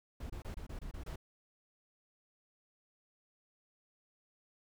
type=noise bursts; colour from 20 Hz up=brown; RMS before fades=-43 dBFS; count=8; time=0.2-1.159 s; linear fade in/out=5 ms; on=98 ms; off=25 ms; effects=none